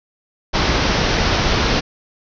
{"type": "low-pass noise", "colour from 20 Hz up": "pink", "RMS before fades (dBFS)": -17, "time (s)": [0.53, 1.81], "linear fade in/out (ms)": 20, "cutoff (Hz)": 5900, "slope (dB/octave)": 96, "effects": []}